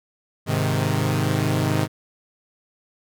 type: chord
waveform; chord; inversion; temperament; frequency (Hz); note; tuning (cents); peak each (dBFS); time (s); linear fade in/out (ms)
sawtooth; Ab major; none; equal; 103.83 / 130.81 / 155.56; Ab2 / C3 / Eb3; 0 / 0 / 0; -20; 0.46-1.88; 50
effects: none